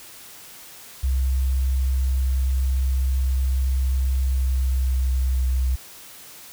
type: tone with pitch glide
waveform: sine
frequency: 65.41 to 64.03 Hz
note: C2 to C2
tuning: 0 to -37 cents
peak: -18 dBFS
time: 1.03-5.76 s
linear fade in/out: 10 ms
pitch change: -37 cents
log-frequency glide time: 4.18-5.44 s
effects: white hiss -43 dBFS RMS until 6.52 s